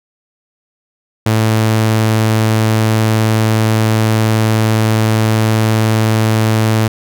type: tone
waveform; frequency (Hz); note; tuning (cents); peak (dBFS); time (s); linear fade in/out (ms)
sawtooth; 110.1; A2; +2; -6; 1.26-6.88; 5
effects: none